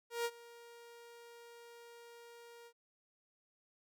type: tone with ADSR envelope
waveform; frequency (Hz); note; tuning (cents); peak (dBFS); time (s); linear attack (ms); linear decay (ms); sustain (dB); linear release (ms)
sawtooth; 470.4; A#4; +16; -29; 0.1-2.73; 150; 52; -21; 66
effects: none